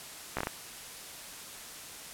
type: slowing click train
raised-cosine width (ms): 0.5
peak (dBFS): -16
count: 5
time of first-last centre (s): 0.37-0.471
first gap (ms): 15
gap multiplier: 1.36
effects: white hiss -45 dBFS RMS until 2.13 s + low-pass 12000 Hz 12 dB/octave